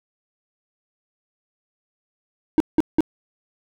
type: tone bursts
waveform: triangle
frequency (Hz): 312.5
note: D#4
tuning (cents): +8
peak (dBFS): -9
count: 3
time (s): 2.58-3.006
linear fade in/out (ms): 0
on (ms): 22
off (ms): 180
effects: none

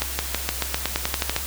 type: accelerating click train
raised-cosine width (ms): 0.2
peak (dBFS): -4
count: 13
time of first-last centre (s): 0.02-1.364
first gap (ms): 170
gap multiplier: 0.92
effects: added 65 Hz sine -33 dBFS peak until 1.46 s + white hiss -31 dBFS RMS until 1.46 s

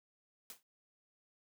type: noise with exponential decay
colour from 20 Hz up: white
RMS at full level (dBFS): -45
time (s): 0.5-0.63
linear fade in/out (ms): 1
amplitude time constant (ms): 27
effects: high-pass 150 Hz 12 dB/octave

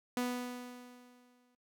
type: tone with exponential decay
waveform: sawtooth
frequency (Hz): 246.9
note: B3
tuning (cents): 0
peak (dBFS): -27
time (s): 0.17-1.55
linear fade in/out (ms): 2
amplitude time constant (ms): 300
effects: noise-tail reverb RT60 0.1 s tail -20 dB re dry

